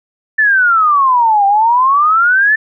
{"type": "exponential two-way sweep", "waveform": "sine", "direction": "down then up", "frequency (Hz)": [1782, 784, 1782], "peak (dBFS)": -7, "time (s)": [0.38, 2.56], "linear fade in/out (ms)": 10, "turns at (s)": 1.46, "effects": []}